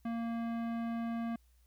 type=tone with tanh clipping; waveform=sine; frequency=231.2 Hz; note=A#3; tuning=14 cents flat; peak=-36 dBFS; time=0.05-1.36 s; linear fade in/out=5 ms; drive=17 dB; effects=added 60 Hz sine -63 dBFS peak until 1.66 s + white hiss -75 dBFS RMS until 1.66 s